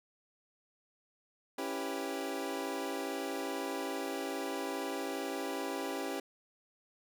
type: chord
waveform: 25% pulse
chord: C# half-diminished seventh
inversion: none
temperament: equal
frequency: 277.2 / 329.6 / 392 / 493.9 Hz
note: C#4 / E4 / G4 / B4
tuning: 0 / 0 / 0 / 0 cents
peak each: -36 / -39 / -36 / -40 dBFS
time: 1.58-6.2 s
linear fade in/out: 5 ms
effects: none